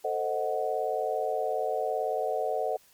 sine chord, A diminished seventh, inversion none, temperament equal with one note detuned, 444.9 / 523.3 / 622.3 / 740 Hz, A4 / C5 / Eb5 / Gb5, +19 / 0 / 0 / 0 cents, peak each -32 / -33 / -32 / -31 dBFS, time 0.04-2.77 s, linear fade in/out 10 ms, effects white hiss -60 dBFS RMS until 2.93 s + MP3 96 kbps

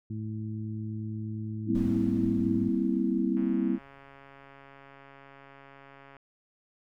harmonic tone, 108.6 Hz, A2, 22 cents flat, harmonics 1 / 2 / 3, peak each -34 / -37 / -43 dBFS, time 0.1-2.69 s, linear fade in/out 5 ms
sine chord, C dominant seventh, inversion second, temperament equal with one note detuned, 196 / 235.7 / 261.6 / 329.6 Hz, G3 / Bb3 / C4 / E4, 0 / +19 / 0 / 0 cents, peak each -30 dBFS, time 1.66-3.79 s, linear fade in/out 50 ms
brown noise with exponential decay, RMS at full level -38 dBFS, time 1.75-4.93 s, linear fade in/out 1 ms, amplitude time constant 690 ms
click train, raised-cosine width 0.5 ms, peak -36 dBFS, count 387, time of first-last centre 3.37-6.167 s, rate 138 Hz
effects none

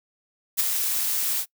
blue noise with ADSR envelope, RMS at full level -19 dBFS, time 0.57-1.46 s, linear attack 29 ms, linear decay 16 ms, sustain -6 dB, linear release 68 ms, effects noise-tail reverb RT60 0.1 s tail -23 dB re dry

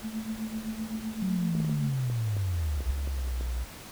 sine tone with tremolo, 220 Hz, A3, in tune, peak -28 dBFS, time 0.02-1.95 s, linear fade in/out 50 ms, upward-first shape triangle, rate 7.8 Hz, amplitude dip 85%
sine linear sweep, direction down, 190.8 to 59 Hz, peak -26 dBFS, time 1.22-2.91 s, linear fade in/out 5 ms
clicks, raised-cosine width 2 ms, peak -26 dBFS, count 9, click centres 1.552 / 1.602 / 1.647 / 1.695 / 2.1 / 2.367 / 2.806 / 3.075 / 3.41 s
sine tone with pitch glide, 69.2 to 60.59 Hz, C#2 to B1, -2 to -32 cents, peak -28 dBFS, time 2.75-3.65 s, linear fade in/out 20 ms, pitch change -230 cents, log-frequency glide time 3.05-3.38 s
effects pink hiss -45 dBFS RMS until 3.91 s

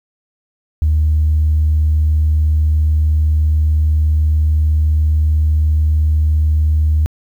sine tone, 76.9 Hz, D#2, 20 cents flat, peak -9 dBFS, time 0.82-7.06 s, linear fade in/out 0 ms, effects tanh soft clip ceiling -6 dBFS + 8-bit

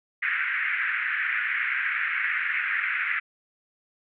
pink band-pass noise, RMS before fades -27 dBFS, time 0.22-3.2 s, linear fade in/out 10 ms, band 1500 to 2300 Hz, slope 48 dB/octave, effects none

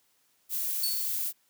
violet noise, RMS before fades -31 dBFS, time 0.49-1.33 s, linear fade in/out 50 ms
sawtooth tone with exponential decay, 4435 Hz, C#8, in tune, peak -24 dBFS, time 0.83-1.29 s, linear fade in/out 5 ms, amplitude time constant 98 ms
effects white hiss -69 dBFS RMS until 1.49 s + high-pass 100 Hz 12 dB/octave

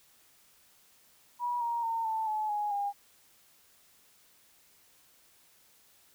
sine tone with pitch steps, 968 / 939.4 / 911.6 / 884.6 / 858.4 / 833 / 808.4 Hz, B5 / A#5 / A#5 / A5 / A5 / G#5 / G#5, -35 / +13 / -39 / +9 / -43 / +5 / -47 cents, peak -29 dBFS, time 1.39-2.93 s, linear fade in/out 50 ms, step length 220 ms, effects white hiss -63 dBFS RMS until 6.14 s

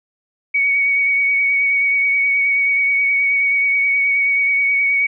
sine tone with vibrato, 2242 Hz, C#7, 19 cents sharp, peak -13 dBFS, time 0.54-5.07 s, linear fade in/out 10 ms, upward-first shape sine, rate 9.4 Hz, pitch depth 20 cents each way, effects none

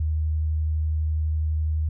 sine tone with vibrato, 77.78 Hz, D#2, in tune, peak -21 dBFS, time 0-1.89 s, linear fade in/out 5 ms, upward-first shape sine, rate 12 Hz, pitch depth 9 cents each way, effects none

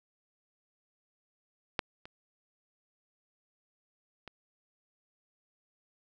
clicks, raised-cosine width 0.3 ms, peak -12 / -30 / -28 dBFS, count 3, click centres 1.792 / 2.055 / 4.277 s, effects none

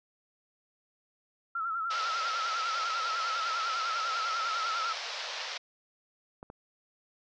sine tone with vibrato, 1334 Hz, E6, 20 cents sharp, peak -30 dBFS, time 1.55-4.93 s, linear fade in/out 5 ms, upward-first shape sine, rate 10 Hz, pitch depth 71 cents each way
white band-pass noise, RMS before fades -38 dBFS, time 1.9-5.58 s, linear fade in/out 10 ms, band 490 to 5500 Hz, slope 48 dB/octave
clicks, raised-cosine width 1 ms, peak -30 dBFS, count 2, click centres 6.429 / 6.501 s
effects none

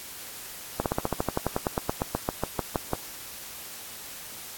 slowing click train, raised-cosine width 1 ms, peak -10 dBFS, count 21, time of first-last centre 0.8-2.934 s, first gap 58 ms, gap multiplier 1.06, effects white hiss -41 dBFS RMS until 4.57 s + AAC 64 kbps

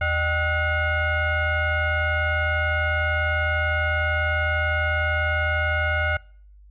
sine tone with frequency modulation, 770 Hz, G5, 31 cents flat, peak -20 dBFS, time 0.01-6.17 s, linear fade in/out 5 ms, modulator 689 Hz, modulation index 2, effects noise-tail reverb RT60 0.5 s tail -24 dB re dry + added 50 Hz sine -46 dBFS peak until 6.7 s

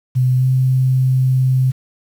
sine tone with pitch glide, 127.5 to 129.88 Hz, C3 to C3, -44 to -12 cents, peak -11 dBFS, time 0.15-1.72 s, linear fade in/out 20 ms, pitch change +32 cents, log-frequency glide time 0.38-0.45 s, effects 7-bit

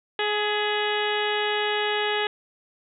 harmonic tone with a mistuned harmonic, 420 Hz, G#4, 19 cents sharp, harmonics 1 / 2 / 3 / 4 / 5 / 6 / 7 / 8 / 9, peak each -27 / -29 / -35 / -30 / -33 / -35 / -32 / -33 / -39 dBFS, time 0.19-2.27 s, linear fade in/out 2 ms, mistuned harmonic 5, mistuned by -43 cents, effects none

